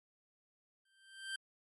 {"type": "tone with exponential growth", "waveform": "25% pulse", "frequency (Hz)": 1568, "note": "G6", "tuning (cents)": 0, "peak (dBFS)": -33, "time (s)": [0.85, 1.36], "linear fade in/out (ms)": 5, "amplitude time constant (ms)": 110, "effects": ["MP3 48 kbps"]}